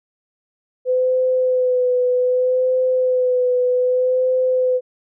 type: tone with vibrato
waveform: sine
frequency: 505 Hz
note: B4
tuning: 39 cents sharp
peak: -14 dBFS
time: 0.85-4.81 s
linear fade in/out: 50 ms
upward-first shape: sine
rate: 0.64 Hz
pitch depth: 24 cents each way
effects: none